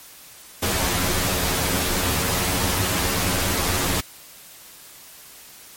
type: noise with comb filter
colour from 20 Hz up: pink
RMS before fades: -22 dBFS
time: 0.62-4.01 s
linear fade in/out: 10 ms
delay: 11 ms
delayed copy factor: +0.95
effects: white hiss -44 dBFS RMS until 5.76 s + MP3 64 kbps